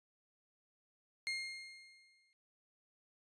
30% pulse tone with exponential decay, 2129 Hz, C7, 30 cents sharp, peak -32 dBFS, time 1.27-2.33 s, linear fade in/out 0 ms, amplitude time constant 230 ms, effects resampled to 22050 Hz

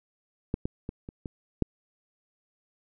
clicks, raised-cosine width 3 ms, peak -14 / -16 / -21 / -26 / -22 / -10 dBFS, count 6, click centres 0.541 / 0.655 / 0.891 / 1.089 / 1.258 / 1.623 s, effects none

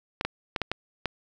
clicks, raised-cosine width 0.3 ms, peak -11 dBFS, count 6, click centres 0.211 / 0.25 / 0.562 / 0.617 / 0.716 / 1.057 s, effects none

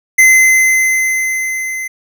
square tone with level ramp, 2056 Hz, C7, 31 cents flat, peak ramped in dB -4 to -20 dBFS, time 0.18-1.88 s, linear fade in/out 10 ms, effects none

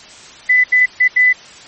sine tone bursts at uneven times, 2000 Hz, B6, 21 cents sharp, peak -7 dBFS, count 4, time 0.49-0.64 / 0.72-0.86 / 1-1.08 / 1.16-1.33 s, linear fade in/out 10 ms, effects white hiss -38 dBFS RMS until 1.67 s + MP3 32 kbps

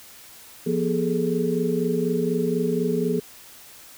sine tone cluster, 172.9 / 241 / 410.8 / 434.9 Hz, F3 / B3 / G#4 / A4, -17 / -42 / -19 / -20 cents, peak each -26 dBFS, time 0.66-3.2 s, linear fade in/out 10 ms, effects white hiss -46 dBFS RMS until 3.97 s

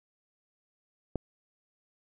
click, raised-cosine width 2 ms, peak -17 dBFS, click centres 1.157 s, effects none

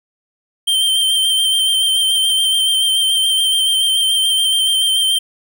square tone with vibrato, 3136 Hz, G7, in tune, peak -13 dBFS, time 0.67-5.19 s, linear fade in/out 10 ms, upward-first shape sine, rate 7 Hz, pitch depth 23 cents each way, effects none

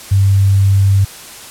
sine tone, 98 Hz, G2, in tune, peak -7 dBFS, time 0.11-1.05 s, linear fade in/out 10 ms, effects white hiss -33 dBFS RMS until 1.5 s + low-pass 12000 Hz 12 dB/octave

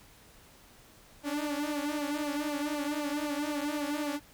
sawtooth tone with flanger, 293.7 Hz, D4, in tune, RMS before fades -33 dBFS, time 1.23-4.2 s, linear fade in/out 50 ms, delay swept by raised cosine 0.55 to 5.15 ms, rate 3.9 Hz, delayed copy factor -0.75, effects pink hiss -57 dBFS RMS until 4.33 s

